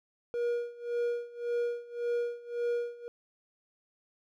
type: tone with tremolo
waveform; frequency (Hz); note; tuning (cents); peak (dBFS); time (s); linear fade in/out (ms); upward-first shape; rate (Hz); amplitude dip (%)
triangle; 477; A#4; +40; -25; 0.34-3.08; 0; sine; 1.8; 90
effects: none